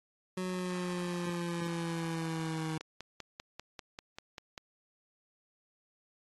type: exponential sweep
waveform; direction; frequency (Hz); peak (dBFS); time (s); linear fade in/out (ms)
25% pulse; down; 185 to 157.7; -30; 0.37-2.78; 5
type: click train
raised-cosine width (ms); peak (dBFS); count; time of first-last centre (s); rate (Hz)
0.2; -25; 10; 2.81-4.578; 5.09
effects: AAC 32 kbps